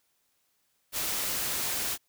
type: noise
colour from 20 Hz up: white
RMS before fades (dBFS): -31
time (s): 0.92-1.98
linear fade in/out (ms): 50
effects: white hiss -73 dBFS RMS until 2.08 s